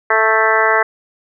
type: harmonic tone with a mistuned harmonic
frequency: 220 Hz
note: A3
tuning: in tune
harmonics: 2 / 3 / 4 / 5 / 6 / 7 / 8 / 9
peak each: -19 / -19 / -19 / -19 / -19 / -19 / -19 / -19 dBFS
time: 0.1-0.83 s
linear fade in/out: 5 ms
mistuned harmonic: 7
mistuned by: +30 cents
effects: none